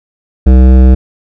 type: tone with hard clipping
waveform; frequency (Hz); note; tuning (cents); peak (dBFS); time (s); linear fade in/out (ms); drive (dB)
triangle; 64.1; C2; -35; -3; 0.46-0.95; 10; 18
effects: none